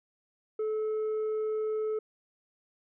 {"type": "tone with tanh clipping", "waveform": "sine", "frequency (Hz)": 432.9, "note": "A4", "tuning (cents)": -28, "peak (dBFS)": -29, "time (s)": [0.59, 1.99], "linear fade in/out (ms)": 5, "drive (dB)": 3, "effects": []}